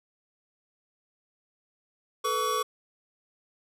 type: tone cluster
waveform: square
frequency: 435.1 / 494 / 1132 Hz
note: A4 / B4 / C#6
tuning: -19 / 0 / +36 cents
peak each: -33 / -34 / -28 dBFS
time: 2.24-2.63 s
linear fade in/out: 10 ms
effects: resampled to 32000 Hz